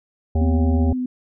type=harmonic tone; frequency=79.4 Hz; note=D#2; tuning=36 cents sharp; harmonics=1 / 3 / 5 / 7 / 9 / 10; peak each=-16 / -26 / -30 / -33 / -35 / -36 dBFS; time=0.35-0.93 s; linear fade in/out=5 ms
type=tone with vibrato; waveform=sine; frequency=253.3 Hz; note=B3; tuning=44 cents sharp; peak=-21 dBFS; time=0.41-1.06 s; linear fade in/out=5 ms; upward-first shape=square; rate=4.4 Hz; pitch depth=12 cents each way
effects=none